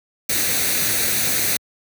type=noise with comb filter; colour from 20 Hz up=white; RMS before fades=-20 dBFS; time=0.29-1.57 s; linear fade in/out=5 ms; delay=0.48 ms; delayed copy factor=+0.55; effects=high-pass 60 Hz 12 dB/octave